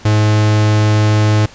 45% pulse tone, 106.6 Hz, G#2, 46 cents sharp, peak -9 dBFS, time 0.05-1.46 s, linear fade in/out 5 ms, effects pink hiss -39 dBFS RMS until 1.54 s + resampled to 16000 Hz

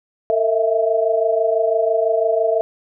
sine tone cluster, 452.7 / 643 / 669 Hz, A4 / E5 / E5, +49 / -43 / +25 cents, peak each -19 dBFS, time 0.3-2.61 s, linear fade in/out 0 ms, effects none

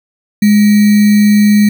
sine tone with sample-and-hold, 208 Hz, G#3, 3 cents sharp, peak -4 dBFS, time 0.42-1.69 s, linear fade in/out 5 ms, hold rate 2100 Hz, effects none

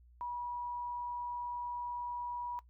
sine tone, 969 Hz, B5, 33 cents flat, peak -37 dBFS, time 0.21-2.59 s, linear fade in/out 0 ms, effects noise-tail reverb RT60 0.1 s tail -18 dB re dry + added 60 Hz sine -58 dBFS peak until 2.69 s

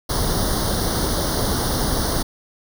pink noise with comb filter, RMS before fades -21 dBFS, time 0.09-2.23 s, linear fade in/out 10 ms, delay 0.2 ms, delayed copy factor +1, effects none

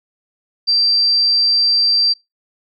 sine tone, 4699 Hz, D8, in tune, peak -11 dBFS, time 0.67-2.14 s, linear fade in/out 20 ms, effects noise-tail reverb RT60 0.2 s tail -24 dB re dry

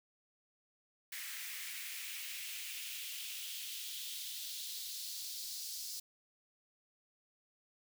white noise with high-pass filter sweep, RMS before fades -44 dBFS, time 1.12-6 s, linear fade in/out 5 ms, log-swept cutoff 1900 to 4900 Hz, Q 2.6, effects none

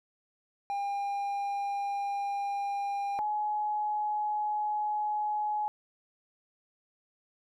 triangle / sine tone pair in turn, 803 / 842.8 Hz, G5 / G#5, +41 / +25 cents, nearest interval minor second, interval 84 cents, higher second, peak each -28 dBFS, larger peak neither, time 0.7-3.19 / 3.19-5.68 s, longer neither, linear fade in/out 0 ms, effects none

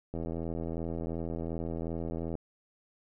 click train, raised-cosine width 2 ms, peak -23 dBFS, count 184, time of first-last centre 0.14-2.353 s, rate 82.7 Hz, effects none

